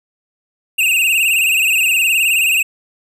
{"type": "tone with vibrato", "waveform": "square", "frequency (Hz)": 2650, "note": "E7", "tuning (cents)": 9, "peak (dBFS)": -12, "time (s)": [0.78, 2.63], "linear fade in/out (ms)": 10, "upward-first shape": "sine", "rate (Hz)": 19, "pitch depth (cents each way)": 100, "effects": []}